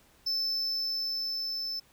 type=tone with level ramp; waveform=triangle; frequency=5274 Hz; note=E8; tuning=in tune; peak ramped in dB=-26 to -31 dBFS; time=0.26-1.8 s; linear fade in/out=10 ms; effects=pink hiss -62 dBFS RMS until 1.92 s